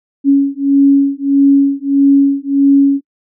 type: beating tone pair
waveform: sine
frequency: 277.2 / 278.8 Hz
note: C#4 / C#4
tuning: 0 / +10 cents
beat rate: 1.6 Hz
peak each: -10 dBFS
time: 0.24-3.01 s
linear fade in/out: 50 ms
effects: noise-tail reverb RT60 0.1 s tail -24 dB re dry